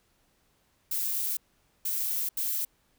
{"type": "noise bursts at uneven times", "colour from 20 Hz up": "violet", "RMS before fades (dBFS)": -30, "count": 3, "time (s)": [[0.91, 1.37], [1.85, 2.29], [2.37, 2.65]], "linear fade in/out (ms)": 5, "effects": ["pink hiss -69 dBFS RMS until 2.98 s"]}